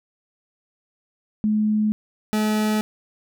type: tone pair in turn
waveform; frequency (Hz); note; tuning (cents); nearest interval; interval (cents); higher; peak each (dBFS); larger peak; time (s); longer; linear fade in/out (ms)
sine / 40% pulse; 213.4 / 214.2; G#3 / A3; +47 / -46; unison; 7; second; -17 / -18; first; 1.44-1.92 / 2.33-2.81; neither; 0
effects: none